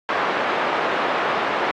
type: band-pass noise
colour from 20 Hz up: white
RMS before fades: -22 dBFS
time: 0.09-1.71 s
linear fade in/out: 0 ms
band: 380 to 1300 Hz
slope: 12 dB/octave
effects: low-pass 4000 Hz 12 dB/octave + AAC 48 kbps